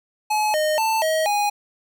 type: tone with pitch steps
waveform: square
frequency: 852 / 615 / 886 / 634 / 825 Hz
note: G#5 / D#5 / A5 / D#5 / G#5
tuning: +44 / -20 / +12 / +32 / -12 cents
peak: -19 dBFS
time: 0.3-1.5 s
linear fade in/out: 10 ms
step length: 240 ms
effects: none